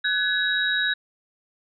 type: tone cluster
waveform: sine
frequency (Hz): 1507 / 1689 / 3825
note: F#6 / G#6 / A#7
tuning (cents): +31 / +29 / +44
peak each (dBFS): -26 / -24 / -25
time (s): 0.04-0.94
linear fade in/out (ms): 10
effects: none